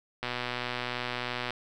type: click train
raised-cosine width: 0.3 ms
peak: -16 dBFS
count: 158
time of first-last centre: 0.23-1.506 s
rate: 123 Hz
effects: none